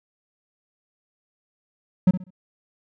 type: tone with echo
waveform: triangle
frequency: 183.8 Hz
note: F#3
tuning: 11 cents flat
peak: -9 dBFS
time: 2.07-2.11 s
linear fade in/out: 5 ms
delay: 65 ms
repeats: 3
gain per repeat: -12 dB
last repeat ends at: 2.305 s
effects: none